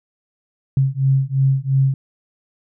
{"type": "beating tone pair", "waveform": "sine", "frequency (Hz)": [133.5, 136.4], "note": ["C3", "C#3"], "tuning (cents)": [35, -28], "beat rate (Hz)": 2.9, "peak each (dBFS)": -17, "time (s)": [0.77, 1.94], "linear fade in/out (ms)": 2, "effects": []}